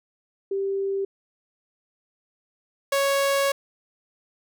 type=tone pair in turn; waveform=sine / sawtooth; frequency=392 / 554.4 Hz; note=G4 / C#5; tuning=0 / 0 cents; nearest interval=tritone; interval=600 cents; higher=second; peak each=-23 / -16 dBFS; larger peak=second; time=0.51-1.05 / 2.92-3.52 s; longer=second; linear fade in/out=5 ms; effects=none